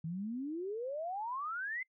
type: exponential sweep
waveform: sine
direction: up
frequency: 155.56 to 2093 Hz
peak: -36 dBFS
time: 0.04-1.83 s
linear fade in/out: 5 ms
effects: noise-tail reverb RT60 0.1 s tail -25 dB re dry